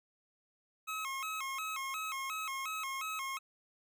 25% pulse tone with vibrato, 1174.7 Hz, D6, in tune, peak -33 dBFS, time 0.87-3.39 s, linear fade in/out 20 ms, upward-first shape square, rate 2.8 Hz, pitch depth 150 cents each way, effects none

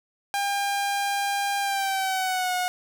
sawtooth tone with pitch glide, 802 to 727 Hz, G5 to F#5, +39 to -31 cents, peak -20 dBFS, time 0.34-2.68 s, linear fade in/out 0 ms, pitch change -170 cents, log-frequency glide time 1.6-2.55 s, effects none

